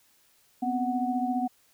sine tone cluster, 247.2 / 261.8 / 741 Hz, B3 / C4 / F#5, +2 / +1 / +2 cents, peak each -29 / -32 / -29 dBFS, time 0.62-1.48 s, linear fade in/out 10 ms, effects white hiss -64 dBFS RMS until 1.73 s

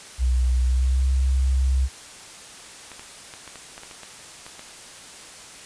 sine tone with pitch glide, 62.7 to 65.78 Hz, B1 to C2, +27 to +10 cents, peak -17 dBFS, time 0.18-1.89 s, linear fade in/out 50 ms, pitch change +83 cents, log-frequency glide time 0.63-1.05 s
clicks, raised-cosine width 0.3 ms, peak -23 dBFS, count 11, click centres 2.917 / 2.995 / 3.338 / 3.477 / 3.557 / 3.779 / 3.834 / 3.912 / 4.033 / 4.465 / 4.594 s
effects white hiss -42 dBFS RMS until 5.65 s + resampled to 22050 Hz

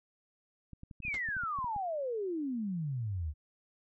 clicks, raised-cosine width 5 ms, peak -34 dBFS, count 12, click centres 0.733 / 0.834 / 0.912 / 1.003 / 1.051 / 1.082 / 1.288 / 1.367 / 1.436 / 1.588 / 1.644 / 1.763 s
sine exponential sweep, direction down, 2637 to 70.6 Hz, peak -32 dBFS, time 1.02-3.34 s, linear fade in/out 50 ms
pink noise with exponential decay, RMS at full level -39 dBFS, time 1.14-1.22 s, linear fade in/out 0 ms, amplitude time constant 17 ms
effects MP3 32 kbps

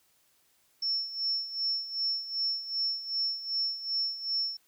sine tone with tremolo, 5400 Hz, E8, 41 cents sharp, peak -26 dBFS, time 0.82-4.57 s, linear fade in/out 5 ms, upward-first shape sine, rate 2.6 Hz, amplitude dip 75%, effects white hiss -68 dBFS RMS until 4.67 s

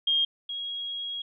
sine tone pair in turn, 3229 / 3297 Hz, G#7 / G#7, -49 / -13 cents, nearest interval unison, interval 36 cents, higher second, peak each -21 / -31 dBFS, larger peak first, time 0.07-0.25 / 0.49-1.22 s, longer second, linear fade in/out 5 ms, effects none

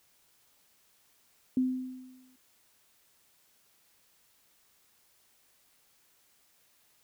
sine tone with exponential decay, 256.4 Hz, C4, 35 cents flat, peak -22 dBFS, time 1.57-2.36 s, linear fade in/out 2 ms, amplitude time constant 170 ms, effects white hiss -67 dBFS RMS until 7.03 s

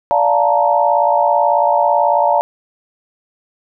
sine chord, Bb major seventh, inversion first, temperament just, 582.7 / 699.2 / 874.1 / 932.3 Hz, D5 / F5 / A5 / Bb5, -14 / +2 / -12 / 0 cents, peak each -16 dBFS, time 0.11-2.41 s, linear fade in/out 0 ms, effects none

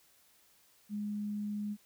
sine tone, 207.7 Hz, G#3, in tune, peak -34 dBFS, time 0.89-1.77 s, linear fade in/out 50 ms, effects white hiss -66 dBFS RMS until 1.85 s

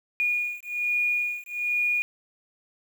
sine beating tone pair, 2441 / 2442.2 Hz, D#7 / D#7, -34 / -33 cents, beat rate 1.2 Hz, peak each -27 dBFS, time 0.2-2.02 s, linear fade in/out 0 ms, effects 8-bit

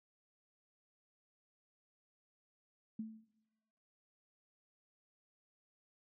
sine tone with exponential decay, 220 Hz, A3, in tune, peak -36 dBFS, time 2.99-3.24 s, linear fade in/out 5 ms, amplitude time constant 53 ms, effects noise-tail reverb RT60 1.0 s tail -18 dB re dry

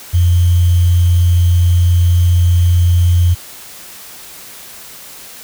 sine tone with sample-and-hold, 87.4 Hz, F2, 2 cents sharp, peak -7 dBFS, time 0.13-3.35 s, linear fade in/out 20 ms, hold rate 3150 Hz, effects white hiss -34 dBFS RMS until 5.43 s

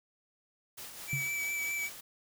white noise with tremolo, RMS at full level -44 dBFS, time 0.77-2.01 s, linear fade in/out 10 ms, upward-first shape sine, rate 4.8 Hz, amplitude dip 40%
square tone with vibrato, 2304 Hz, D7, 34 cents flat, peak -33 dBFS, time 1.07-1.9 s, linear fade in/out 50 ms, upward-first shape sine, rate 4.9 Hz, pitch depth 18 cents each way
sine tone with exponential decay, 138.59 Hz, C#3, in tune, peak -29 dBFS, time 1.13-1.36 s, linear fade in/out 2 ms, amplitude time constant 49 ms
effects none

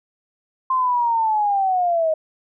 sine linear sweep, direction down, 1050 to 622.3 Hz, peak -16 dBFS, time 0.7-2.14 s, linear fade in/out 5 ms, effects none

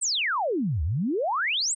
sine exponential two-way sweep, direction down then up, 8820 to 69.9 to 8820 Hz, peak -23 dBFS, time 0.01-1.75 s, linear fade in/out 20 ms, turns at 0.83 s, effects none

